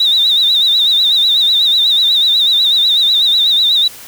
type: tone with vibrato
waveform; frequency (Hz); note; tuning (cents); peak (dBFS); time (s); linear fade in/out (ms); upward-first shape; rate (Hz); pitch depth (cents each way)
sine; 3752; A#7; +11; -8; 0-3.88; 5; sine; 8.1; 93
effects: white hiss -34 dBFS RMS until 4.07 s